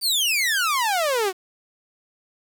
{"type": "exponential sweep", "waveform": "sawtooth", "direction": "down", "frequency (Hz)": [4723, 356.2], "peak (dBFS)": -16, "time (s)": [0.01, 1.33], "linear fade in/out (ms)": 50, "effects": ["8-bit"]}